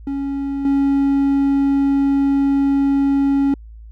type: tone with level steps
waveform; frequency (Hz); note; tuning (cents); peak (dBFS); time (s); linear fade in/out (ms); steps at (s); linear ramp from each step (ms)
triangle; 277.2; C#4; 0; -18 / -11; 0.07-3.54; 2; 0.65; 2
effects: added 55 Hz sine -35 dBFS peak until 3.91 s